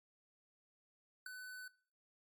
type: tone with ADSR envelope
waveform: square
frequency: 1503 Hz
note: F#6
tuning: 27 cents sharp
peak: -40 dBFS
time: 1.26-1.68 s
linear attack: 4 ms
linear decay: 4 ms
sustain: -8 dB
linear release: 4 ms
effects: noise-tail reverb RT60 0.5 s tail -22 dB re dry + MP3 96 kbps